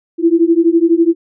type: beating tone pair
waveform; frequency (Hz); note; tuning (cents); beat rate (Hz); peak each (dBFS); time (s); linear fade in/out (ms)
sine; 328.5 / 340.5; E4 / F4; -6 / -44; 12; -11; 0.18-1.15; 50
effects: none